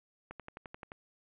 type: click train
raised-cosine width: 0.5 ms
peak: -29 dBFS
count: 8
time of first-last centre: 0.31-0.919 s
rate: 11.5 Hz
effects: resampled to 8000 Hz + 10-bit